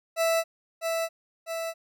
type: tone with echo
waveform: 40% pulse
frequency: 659.3 Hz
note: E5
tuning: in tune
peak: -21 dBFS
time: 0.16-0.44 s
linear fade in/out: 50 ms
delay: 650 ms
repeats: 2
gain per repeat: -4 dB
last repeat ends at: 1.74 s
effects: none